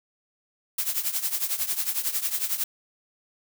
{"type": "noise with tremolo", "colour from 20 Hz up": "blue", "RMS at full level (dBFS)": -24, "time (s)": [0.78, 2.64], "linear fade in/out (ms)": 5, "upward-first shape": "triangle", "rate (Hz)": 11, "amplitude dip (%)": 85, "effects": []}